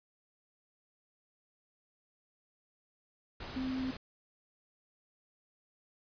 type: tone in noise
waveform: sine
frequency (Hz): 260.2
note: C4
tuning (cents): -9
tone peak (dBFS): -33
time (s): 3.56-3.91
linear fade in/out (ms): 5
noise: pink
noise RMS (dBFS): -44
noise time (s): 3.4-3.97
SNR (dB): +8
effects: resampled to 11025 Hz